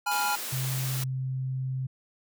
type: chord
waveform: square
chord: F diminished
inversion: first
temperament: equal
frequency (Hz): 830.6 / 987.8 / 1396.9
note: Ab5 / Cb6 / F6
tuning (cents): 0 / 0 / 0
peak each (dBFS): -29 / -34 / -31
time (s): 0.06-0.36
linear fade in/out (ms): 10
type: high-pass noise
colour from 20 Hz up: white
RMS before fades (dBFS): -35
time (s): 0.11-1.04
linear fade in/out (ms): 5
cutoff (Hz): 190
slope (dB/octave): 48
type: tone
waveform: sine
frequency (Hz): 130.81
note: C3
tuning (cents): 0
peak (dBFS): -28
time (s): 0.52-1.87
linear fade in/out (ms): 10
effects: none